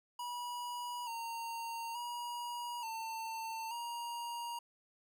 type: tone with pitch steps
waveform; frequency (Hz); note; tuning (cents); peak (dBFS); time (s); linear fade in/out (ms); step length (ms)
square; 970 / 922 / 959 / 898 / 945; B5 / A#5 / A#5 / A5 / A#5; -31 / -19 / +49 / +35 / +23; -40; 0.19-4.59; 5; 880
effects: none